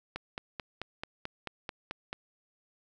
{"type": "click train", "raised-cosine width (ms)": 0.3, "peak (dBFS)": -20, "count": 10, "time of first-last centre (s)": [0.16, 2.129], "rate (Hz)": 4.57, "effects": []}